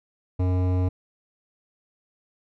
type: tone with hard clipping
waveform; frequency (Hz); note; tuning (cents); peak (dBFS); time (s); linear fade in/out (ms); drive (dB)
sine; 91.4; F#2; -21; -22; 0.39-0.89; 10; 15
effects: none